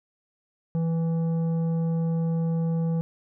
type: tone with tanh clipping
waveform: sine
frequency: 164.81 Hz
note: E3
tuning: in tune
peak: -24 dBFS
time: 0.75-3.01 s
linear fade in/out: 0 ms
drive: 9 dB
effects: none